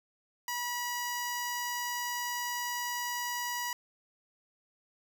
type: tone with notch filter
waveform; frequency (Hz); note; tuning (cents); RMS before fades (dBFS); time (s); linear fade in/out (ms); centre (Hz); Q
10% pulse; 970; B5; -31; -35; 0.48-3.73; 2; 3600; 1.2
effects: none